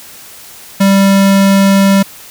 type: tone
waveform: square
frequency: 196 Hz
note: G3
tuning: in tune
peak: -6 dBFS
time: 0.8-2.03 s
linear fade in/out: 10 ms
effects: white hiss -34 dBFS RMS until 2.3 s